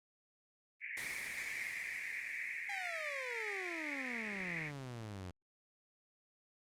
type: band-pass noise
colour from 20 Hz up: pink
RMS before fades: -43 dBFS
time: 0.8-4.72 s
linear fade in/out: 50 ms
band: 1800 to 2400 Hz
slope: 96 dB/octave
type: noise with exponential decay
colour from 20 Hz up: white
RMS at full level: -43 dBFS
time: 0.97-4.56 s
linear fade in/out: 2 ms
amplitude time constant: 780 ms
type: exponential sweep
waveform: sawtooth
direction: down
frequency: 821 to 87.3 Hz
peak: -40 dBFS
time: 2.69-5.31 s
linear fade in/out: 5 ms
effects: low-pass 10000 Hz 12 dB/octave + Opus 24 kbps